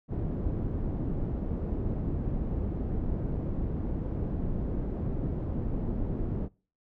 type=low-pass noise; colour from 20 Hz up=pink; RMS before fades=-31 dBFS; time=0.08-6.49 s; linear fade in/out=50 ms; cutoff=330 Hz; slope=12 dB/octave; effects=noise-tail reverb RT60 0.4 s tail -25 dB re dry